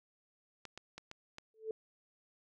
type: clicks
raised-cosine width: 0.2 ms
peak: -29 dBFS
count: 5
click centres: 0.653 / 0.776 / 0.98 / 1.114 / 1.384 s
type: tone with exponential growth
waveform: sine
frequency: 440 Hz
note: A4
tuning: in tune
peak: -32 dBFS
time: 1.54-1.71 s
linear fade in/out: 2 ms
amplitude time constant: 36 ms
effects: none